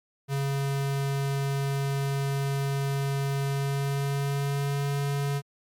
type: tone with pitch glide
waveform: square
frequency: 138.59 to 141.09 Hz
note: C#3 to C#3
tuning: 0 to +31 cents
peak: -26 dBFS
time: 0.28-5.42 s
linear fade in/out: 50 ms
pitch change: +31 cents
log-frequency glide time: 3.45-4.87 s
effects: MP3 96 kbps